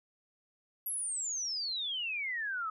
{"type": "exponential sweep", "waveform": "sine", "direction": "down", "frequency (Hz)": [11680, 1257], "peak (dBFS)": -33, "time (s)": [0.86, 2.7], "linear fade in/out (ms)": 5, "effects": []}